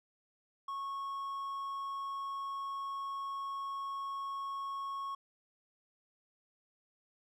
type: tone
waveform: triangle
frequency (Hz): 1100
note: C#6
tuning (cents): -14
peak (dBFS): -35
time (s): 0.68-5.15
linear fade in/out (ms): 5
effects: none